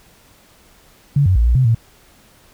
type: tone with pitch steps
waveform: sine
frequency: 142.1 / 92.7 / 57.2 / 59.6 / 129.4 / 114.3 Hz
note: C#3 / F#2 / A#1 / A#1 / C3 / A#2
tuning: +43 / +4 / -32 / +39 / -19 / -34 cents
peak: -10 dBFS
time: 1.16-1.748 s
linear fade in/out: 5 ms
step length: 98 ms
effects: pink hiss -50 dBFS RMS until 2.53 s